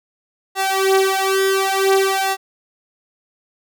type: tone with flanger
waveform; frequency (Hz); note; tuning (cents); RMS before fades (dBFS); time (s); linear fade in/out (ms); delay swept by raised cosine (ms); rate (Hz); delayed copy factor
sawtooth; 386.1; G4; -26; -17; 0.55-2.37; 50; 1.1 to 4.6; 0.56; +1
effects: none